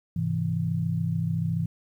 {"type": "chord", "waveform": "sine", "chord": "Ab augmented", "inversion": "none", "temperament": "equal", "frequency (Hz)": [103.83, 130.81, 164.81], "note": ["Ab2", "C3", "E3"], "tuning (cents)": [0, 0, 0], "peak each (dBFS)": [-30, -31, -26], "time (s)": [0.16, 1.66], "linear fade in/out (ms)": 5, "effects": ["10-bit"]}